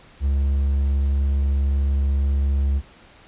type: tone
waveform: triangle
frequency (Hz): 69.3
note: C#2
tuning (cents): 0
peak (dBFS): -15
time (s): 0.2-2.82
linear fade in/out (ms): 50
effects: pink hiss -49 dBFS RMS until 3.27 s + resampled to 8000 Hz